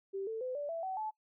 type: tone with pitch steps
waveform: sine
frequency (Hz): 389.9 / 445.3 / 508.6 / 580.8 / 663.4 / 757.6 / 865.2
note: G4 / A4 / C5 / D5 / E5 / F#5 / A5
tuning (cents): -9 / +21 / -49 / -19 / +11 / +41 / -29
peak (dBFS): -35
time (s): 0.13-1.11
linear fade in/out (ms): 20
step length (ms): 140
effects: noise-tail reverb RT60 0.1 s tail -22 dB re dry